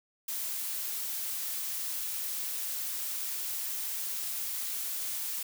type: noise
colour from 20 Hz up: blue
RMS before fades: -35 dBFS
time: 0.28-5.43 s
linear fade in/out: 5 ms
effects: none